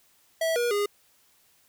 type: tone with pitch steps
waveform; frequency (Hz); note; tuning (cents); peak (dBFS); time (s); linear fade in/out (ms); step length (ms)
square; 652 / 479 / 409.8; E5 / A#4 / G#4; -19 / +47 / -23; -24; 0.41-0.86; 5; 150
effects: white hiss -63 dBFS RMS until 1.68 s